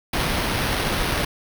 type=noise with sample-and-hold; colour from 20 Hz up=pink; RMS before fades=-23 dBFS; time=0.13-1.25 s; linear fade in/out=5 ms; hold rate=7350 Hz; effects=none